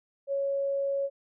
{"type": "tone", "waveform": "sine", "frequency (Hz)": 554.4, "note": "C#5", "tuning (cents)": 0, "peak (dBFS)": -26, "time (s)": [0.27, 1.1], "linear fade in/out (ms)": 50, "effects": []}